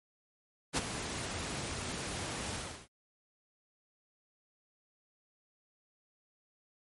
pink noise with ADSR envelope, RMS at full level -28 dBFS, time 0.73-2.88 s, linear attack 43 ms, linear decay 25 ms, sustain -10 dB, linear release 330 ms, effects high-pass 60 Hz 12 dB/octave + MP3 48 kbps

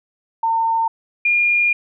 sine tone pair in turn, 907 / 2417 Hz, A#5 / D7, -48 / +49 cents, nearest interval octave + perfect fourth, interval 1697 cents, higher second, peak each -15 / -13 dBFS, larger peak second, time 0.43-0.88 / 1.25-1.73 s, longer second, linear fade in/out 5 ms, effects none

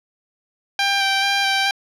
10% pulse tone with vibrato, 788 Hz, G5, 9 cents sharp, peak -8 dBFS, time 0.79-1.71 s, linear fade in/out 2 ms, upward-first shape square, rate 2.3 Hz, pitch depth 14 cents each way, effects low-pass 7000 Hz 12 dB/octave

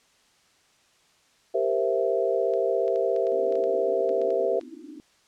sine chord, C dominant seventh, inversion second, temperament equal with one note detuned, 392 / 466.2 / 523.3 / 663.5 Hz, G4 / Bb4 / C5 / E5, 0 / 0 / 0 / +11 cents, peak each -27 dBFS, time 1.54-4.6 s, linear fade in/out 10 ms
clicks, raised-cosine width 0.2 ms, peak -30 dBFS, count 12, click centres 2.537 / 2.88 / 2.959 / 3.163 / 3.269 / 3.524 / 3.555 / 3.639 / 4.092 / 4.216 / 4.305 / 4.612 s
white band-pass noise, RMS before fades -43 dBFS, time 3.32-5 s, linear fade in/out 0 ms, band 250 to 340 Hz, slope 96 dB/octave
effects white hiss -62 dBFS RMS until 5.27 s + low-pass 7000 Hz 12 dB/octave

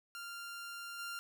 sawtooth tone with level steps, 1392 Hz, F6, 6 cents flat, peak -40 / -37 dBFS, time 0.15-1.19 s, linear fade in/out 0 ms, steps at 0.98 s, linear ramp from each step 20 ms, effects none

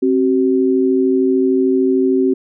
sine tone pair together, 265.5 / 378.8 Hz, C4 / F#4, +25 / +41 cents, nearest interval tritone, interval 616 cents, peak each -14 / -14 dBFS, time 0.02-2.34 s, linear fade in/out 10 ms, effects none

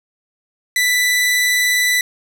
sawtooth tone with vibrato, 1983 Hz, B6, 7 cents sharp, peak -10 dBFS, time 0.76-2.01 s, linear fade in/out 2 ms, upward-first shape sine, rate 20 Hz, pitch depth 15 cents each way, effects none

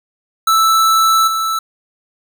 square tone with level steps, 1318.5 Hz, E6, in tune, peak -10 / -16 dBFS, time 0.47-1.59 s, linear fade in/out 5 ms, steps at 1.27 s, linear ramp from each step 10 ms, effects none

